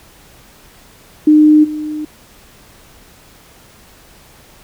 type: tone with level steps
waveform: sine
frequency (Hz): 304.3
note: D#4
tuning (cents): -38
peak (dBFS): -4 / -19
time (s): 1.27-2.05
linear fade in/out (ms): 5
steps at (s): 1.63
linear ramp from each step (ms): 20
effects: pink hiss -44 dBFS RMS until 4.63 s